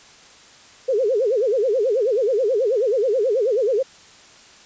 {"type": "tone with vibrato", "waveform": "sine", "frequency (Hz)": 466.2, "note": "A#4", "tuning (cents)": 0, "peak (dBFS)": -16, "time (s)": [0.88, 3.83], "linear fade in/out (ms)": 10, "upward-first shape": "sine", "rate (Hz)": 9.3, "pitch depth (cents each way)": 260, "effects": ["white hiss -47 dBFS RMS until 4.65 s", "resampled to 16000 Hz"]}